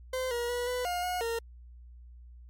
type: tone with pitch steps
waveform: 40% pulse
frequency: 515 / 477.2 / 486.2 / 497.1 / 711 / 723 / 461.2 Hz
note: C5 / A#4 / B4 / B4 / F5 / F#5 / A#4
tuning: -28 / +41 / -27 / +11 / +31 / -40 / -19 cents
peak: -29 dBFS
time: 0.13-1.39 s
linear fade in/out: 5 ms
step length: 180 ms
effects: added 60 Hz sine -47 dBFS peak until 2.49 s + MP3 64 kbps